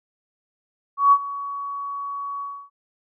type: tone with ADSR envelope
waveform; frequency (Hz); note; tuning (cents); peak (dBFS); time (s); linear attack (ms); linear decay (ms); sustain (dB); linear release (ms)
sine; 1125; C#6; +25; -9; 0.97-2.7; 150; 58; -18; 290
effects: none